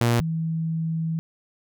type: tone pair in turn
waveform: sawtooth / sine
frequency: 118.2 / 162.3 Hz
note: A#2 / E3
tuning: +24 / -27 cents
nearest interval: perfect fourth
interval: 549 cents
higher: second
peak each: -14 / -23 dBFS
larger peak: first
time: 0.01-0.2 / 0.2-1.19 s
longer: second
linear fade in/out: 0 ms
effects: none